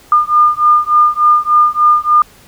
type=beating tone pair; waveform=sine; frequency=1208 / 1211.4 Hz; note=D6 / D#6; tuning=+48 / -47 cents; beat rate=3.4 Hz; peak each=-10 dBFS; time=0.12-2.22 s; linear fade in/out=2 ms; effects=pink hiss -43 dBFS RMS until 2.47 s